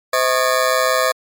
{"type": "ring-modulated tone", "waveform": "20% pulse", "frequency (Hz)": 579, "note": "D5", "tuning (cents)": -25, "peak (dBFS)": -6, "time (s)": [0.13, 1.12], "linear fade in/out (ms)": 5, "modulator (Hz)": 63, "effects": ["MP3 96 kbps"]}